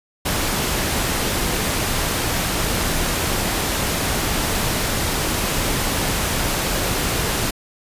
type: noise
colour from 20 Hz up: pink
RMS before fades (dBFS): -21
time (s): 0.25-7.51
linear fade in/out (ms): 10
effects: resampled to 32000 Hz